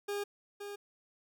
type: tone with echo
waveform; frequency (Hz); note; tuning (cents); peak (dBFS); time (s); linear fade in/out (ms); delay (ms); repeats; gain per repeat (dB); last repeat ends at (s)
40% pulse; 406.9; G#4; -35; -33; 0.08-0.24; 10; 520; 1; -7; 0.76
effects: none